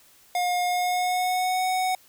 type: tone with pitch glide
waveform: square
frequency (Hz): 715 to 743.2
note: F5 to F#5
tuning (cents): +41 to +7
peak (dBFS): -23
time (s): 0.35-1.95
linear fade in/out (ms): 2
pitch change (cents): +66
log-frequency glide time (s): 0.64-1.66
effects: white hiss -56 dBFS RMS until 2.08 s